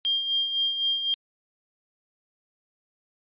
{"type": "tone with tremolo", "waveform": "sine", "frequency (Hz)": 3203, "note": "G7", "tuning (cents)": 37, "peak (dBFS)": -19, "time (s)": [0.05, 1.14], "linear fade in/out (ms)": 0, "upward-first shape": "sine", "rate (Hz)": 3.9, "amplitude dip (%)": 60, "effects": ["tanh soft clip ceiling -18 dBFS", "resampled to 8000 Hz"]}